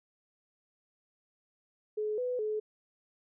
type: tone with pitch steps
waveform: sine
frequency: 425.9 / 497.9 / 428.3 Hz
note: G#4 / B4 / A4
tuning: +44 / +14 / -47 cents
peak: -30 dBFS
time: 1.97-2.6 s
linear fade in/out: 10 ms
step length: 210 ms
effects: none